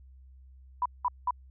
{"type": "tone bursts", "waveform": "sine", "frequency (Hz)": 987.8, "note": "B5", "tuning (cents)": 0, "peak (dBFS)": -24, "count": 3, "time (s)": [0.82, 1.308], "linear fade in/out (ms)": 2, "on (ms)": 36, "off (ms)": 190, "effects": ["added 65 Hz sine -50 dBFS peak until 1.5 s"]}